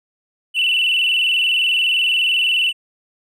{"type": "tone with vibrato", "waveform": "triangle", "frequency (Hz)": 2840, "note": "F7", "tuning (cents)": 28, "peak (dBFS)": -11, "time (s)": [0.54, 2.73], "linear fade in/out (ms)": 50, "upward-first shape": "square", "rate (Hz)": 20, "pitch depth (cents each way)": 78, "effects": ["tanh soft clip ceiling -11 dBFS"]}